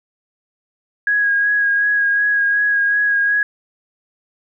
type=tone with vibrato; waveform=sine; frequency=1650 Hz; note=G#6; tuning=12 cents flat; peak=-13 dBFS; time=1.07-3.43 s; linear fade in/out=2 ms; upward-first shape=sine; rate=2.7 Hz; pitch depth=21 cents each way; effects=none